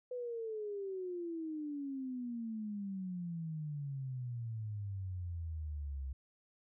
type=exponential sweep; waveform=sine; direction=down; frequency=503 to 65.41 Hz; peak=-38 dBFS; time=0.11-6.13 s; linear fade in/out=5 ms; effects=none